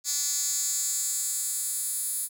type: tone with high-pass filter sweep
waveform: 10% pulse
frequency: 290 Hz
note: D4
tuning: 22 cents flat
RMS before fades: -29 dBFS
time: 0.04-2.29 s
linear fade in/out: 50 ms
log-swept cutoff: 6200 to 10000 Hz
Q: 3
effects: none